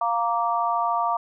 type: chord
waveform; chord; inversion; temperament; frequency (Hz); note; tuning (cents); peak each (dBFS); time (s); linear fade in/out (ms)
sine; Bb major; second; just; 699.2 / 932.3 / 1165.4; F5 / Bb5 / D6; +2 / 0 / -14; -25; 0.01-1.17; 5
effects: none